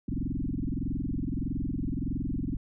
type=tone with frequency modulation; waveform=sine; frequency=149.1 Hz; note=D3; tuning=27 cents sharp; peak=-28 dBFS; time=0.08-2.57 s; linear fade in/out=5 ms; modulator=21.6 Hz; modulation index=6.7; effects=none